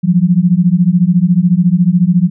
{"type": "beating tone pair", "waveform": "sine", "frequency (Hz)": [170.3, 184.3], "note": ["F3", "F#3"], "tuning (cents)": [-43, -7], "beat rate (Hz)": 14, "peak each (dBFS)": -10, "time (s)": [0.03, 2.3], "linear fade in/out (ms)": 20, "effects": []}